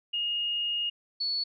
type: tone pair in turn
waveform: sine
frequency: 2854 / 4419 Hz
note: F7 / C#8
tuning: +37 / -6 cents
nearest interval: minor sixth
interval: 757 cents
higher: second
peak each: -27 dBFS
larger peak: neither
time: 0.13-0.9 / 1.2-1.44 s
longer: first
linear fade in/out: 10 ms
effects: none